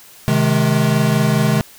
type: chord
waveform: square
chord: Ab major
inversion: first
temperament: equal with one note detuned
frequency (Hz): 130.81 / 155.56 / 211.2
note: C3 / Eb3 / Ab3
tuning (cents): 0 / 0 / +29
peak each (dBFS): -18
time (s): 0.28-1.61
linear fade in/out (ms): 0
effects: white hiss -43 dBFS RMS until 1.78 s

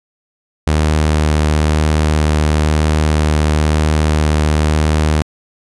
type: tone with vibrato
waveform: sawtooth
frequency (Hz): 76.6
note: D#2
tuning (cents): -27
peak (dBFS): -7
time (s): 0.67-5.22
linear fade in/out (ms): 0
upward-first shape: sine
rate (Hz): 1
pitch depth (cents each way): 10
effects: resampled to 24000 Hz

